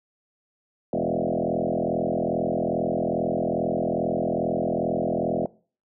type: tone with frequency modulation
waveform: sine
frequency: 425 Hz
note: G#4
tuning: 40 cents sharp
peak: -22 dBFS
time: 0.93-5.46 s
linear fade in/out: 2 ms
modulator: 42.4 Hz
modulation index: 6.2
effects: noise-tail reverb RT60 0.4 s tail -21 dB re dry